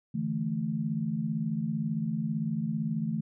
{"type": "chord", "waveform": "sine", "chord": "D suspended second", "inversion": "none", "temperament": "equal", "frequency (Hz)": [146.83, 164.81, 220], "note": ["D3", "E3", "A3"], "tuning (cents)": [0, 0, 0], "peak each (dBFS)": [-35, -32, -31], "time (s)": [0.14, 3.21], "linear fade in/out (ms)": 10, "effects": []}